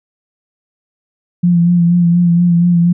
sine tone with vibrato, 173.1 Hz, F3, 15 cents flat, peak -7 dBFS, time 1.43-2.93 s, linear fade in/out 10 ms, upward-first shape sine, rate 4.2 Hz, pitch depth 32 cents each way, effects none

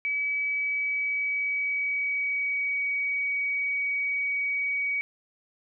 sine tone with pitch glide, 2285 to 2261 Hz, D7 to C#7, -48 to +34 cents, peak -25 dBFS, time 0.05-5.01 s, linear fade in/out 0 ms, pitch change -18 cents, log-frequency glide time 0.46-2.8 s, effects none

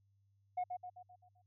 sine tone with echo, 724 Hz, F#5, 38 cents flat, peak -32 dBFS, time 0.57-0.64 s, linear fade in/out 10 ms, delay 130 ms, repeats 6, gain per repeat -6 dB, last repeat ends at 1.42 s, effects tanh soft clip ceiling -32 dBFS + added 99 Hz sine -70 dBFS peak until 1.46 s

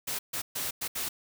white noise bursts at uneven times, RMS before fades -33 dBFS, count 5, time 0.07-0.19 / 0.33-0.42 / 0.55-0.71 / 0.81-0.88 / 0.95-1.09 s, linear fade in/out 10 ms, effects none

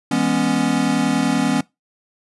square chord, C# minor seventh, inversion first, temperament equal with one note detuned, 164.81 / 205 / 246.9 / 277.2 Hz, E3 / G#3 / B3 / C#4, 0 / -22 / 0 / 0 cents, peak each -26 / -24 / -21 / -21 dBFS, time 0.11-1.61 s, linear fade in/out 5 ms, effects noise-tail reverb RT60 0.2 s tail -22 dB re dry + resampled to 24000 Hz

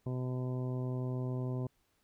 harmonic tone, 127 Hz, B2, 49 cents sharp, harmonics 1 / 2 / 3 / 4 / 5 / 6 / 7 / 8, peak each -34 / -41 / -43 / -49 / -49 / -60 / -56 / -55 dBFS, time 0.06-1.67 s, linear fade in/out 5 ms, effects pink hiss -75 dBFS RMS until 2.03 s

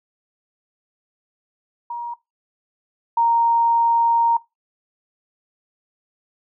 sine tone pair in turn, 948 / 930.1 Hz, A#5 / A#5, +29 / -4 cents, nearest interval unison, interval 33 cents, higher first, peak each -25 / -14 dBFS, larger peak second, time 1.9-2.14 / 3.17-4.37 s, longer second, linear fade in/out 5 ms, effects noise-tail reverb RT60 0.2 s tail -20 dB re dry

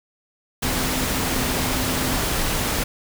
sine tone in noise, 256.1 Hz, C4, 37 cents flat, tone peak -29 dBFS, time 0.64-2.17 s, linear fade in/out 10 ms, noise pink, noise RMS -23 dBFS, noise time 0.62-2.84 s, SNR -9 dB, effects none

